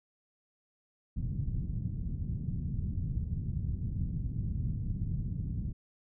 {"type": "low-pass noise", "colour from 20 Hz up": "white", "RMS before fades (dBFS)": -34, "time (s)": [1.16, 5.73], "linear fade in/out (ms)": 10, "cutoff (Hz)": 160, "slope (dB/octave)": 24, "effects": []}